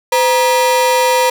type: ring-modulated tone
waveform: 45% pulse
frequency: 730 Hz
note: F#5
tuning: 24 cents flat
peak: -7 dBFS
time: 0.12-1.3 s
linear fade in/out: 5 ms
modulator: 220 Hz
effects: none